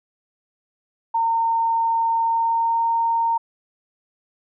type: tone with pitch glide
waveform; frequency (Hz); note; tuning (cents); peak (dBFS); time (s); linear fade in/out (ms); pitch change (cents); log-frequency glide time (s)
sine; 914 to 920.4; A#5 to A#5; -34 to -22; -17; 1.14-3.38; 10; +12; 2.21-2.83
effects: none